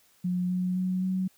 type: tone with pitch steps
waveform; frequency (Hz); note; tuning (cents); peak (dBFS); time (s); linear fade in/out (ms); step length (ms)
sine; 179.9 / 182.2 / 184.53 / 186.89; F#3 / F#3 / F#3 / F#3; -48 / -26 / -4 / +18; -25; 0.24-1.28; 10; 260
effects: white hiss -63 dBFS RMS until 1.37 s